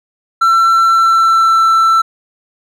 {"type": "tone with pitch glide", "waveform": "triangle", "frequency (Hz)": [1346, 1333.6], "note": ["E6", "E6"], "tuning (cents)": [36, 20], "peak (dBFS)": -5, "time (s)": [0.41, 2.02], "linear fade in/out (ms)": 10, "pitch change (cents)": -16, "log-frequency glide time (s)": [0.84, 1.66], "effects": []}